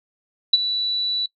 sine tone with ADSR envelope, 3951 Hz, B7, in tune, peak -8 dBFS, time 0.53-1.26 s, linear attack 6 ms, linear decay 30 ms, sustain -12 dB, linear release 4 ms, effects noise-tail reverb RT60 0.1 s tail -21 dB re dry

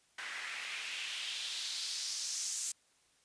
white noise with band-pass filter sweep, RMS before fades -40 dBFS, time 0.18-2.72 s, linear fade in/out 5 ms, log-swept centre 1700 to 7300 Hz, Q 2.4, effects white hiss -70 dBFS RMS until 3.24 s + resampled to 22050 Hz

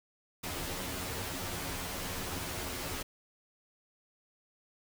pink noise with comb filter, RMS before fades -38 dBFS, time 0.43-3.03 s, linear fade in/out 10 ms, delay 11 ms, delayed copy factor +0.85, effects none

